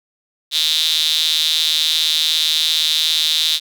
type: tone with high-pass filter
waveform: sawtooth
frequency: 157.3 Hz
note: D#3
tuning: 19 cents sharp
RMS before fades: -17 dBFS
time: 0.51-3.6 s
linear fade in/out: 50 ms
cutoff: 3700 Hz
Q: 7.9
effects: none